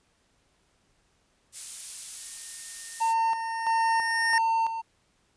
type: noise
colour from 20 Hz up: violet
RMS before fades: -32 dBFS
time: 1.52-3.15 s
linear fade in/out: 50 ms
type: tone with exponential growth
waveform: square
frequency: 1832 Hz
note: A#6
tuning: 31 cents flat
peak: -22 dBFS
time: 2.17-4.38 s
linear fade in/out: 1 ms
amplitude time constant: 480 ms
type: tone with tremolo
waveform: triangle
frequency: 905 Hz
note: A5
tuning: 48 cents sharp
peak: -20 dBFS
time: 3-4.82 s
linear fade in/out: 20 ms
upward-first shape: square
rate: 1.5 Hz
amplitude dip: 60%
effects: pink hiss -68 dBFS RMS until 5.36 s + resampled to 22050 Hz